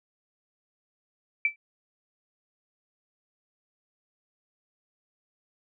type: tone with exponential decay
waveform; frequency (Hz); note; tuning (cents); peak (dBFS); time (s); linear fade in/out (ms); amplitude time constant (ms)
sine; 2324; D7; -19; -17; 1.45-1.56; 2; 22
effects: none